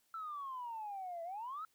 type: exponential two-way sweep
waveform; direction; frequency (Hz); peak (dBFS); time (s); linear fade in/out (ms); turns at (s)
sine; down then up; 1342 to 659.3 to 1342; -40; 0.14-1.65; 2; 1.23
effects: tanh soft clip ceiling -36 dBFS + white hiss -75 dBFS RMS until 1.74 s